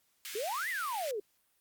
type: high-pass noise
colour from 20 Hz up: pink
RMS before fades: -43 dBFS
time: 0.25-1.11 s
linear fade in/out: 0 ms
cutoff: 1800 Hz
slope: 24 dB/octave
type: exponential two-way sweep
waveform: sine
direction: up then down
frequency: 390 to 2093 to 390 Hz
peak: -33 dBFS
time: 0.35-1.2 s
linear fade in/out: 5 ms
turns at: 0.69 s
effects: white hiss -73 dBFS RMS until 1.6 s + Opus 48 kbps